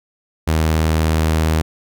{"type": "tone", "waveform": "sawtooth", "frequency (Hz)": 79.3, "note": "D#2", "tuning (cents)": 33, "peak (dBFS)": -10, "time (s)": [0.47, 1.62], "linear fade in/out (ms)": 10, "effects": []}